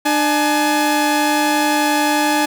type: tone pair together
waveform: sawtooth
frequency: 299.8 / 848 Hz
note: D4 / G#5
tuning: +36 / +36 cents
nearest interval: octave + tritone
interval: 1800 cents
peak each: -13 dBFS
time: 0.05-2.46 s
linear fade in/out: 10 ms
effects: none